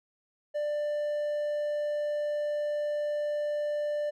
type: tone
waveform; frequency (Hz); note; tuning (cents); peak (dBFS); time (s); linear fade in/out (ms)
triangle; 592; D5; +14; -26; 0.54-4.11; 20
effects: none